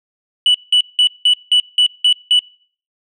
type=tone bursts; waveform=sine; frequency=2961 Hz; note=F#7; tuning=1 cent sharp; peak=-6 dBFS; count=8; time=0.46-2.392 s; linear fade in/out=2 ms; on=84 ms; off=180 ms; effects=noise-tail reverb RT60 0.5 s tail -26 dB re dry + tanh soft clip ceiling -6 dBFS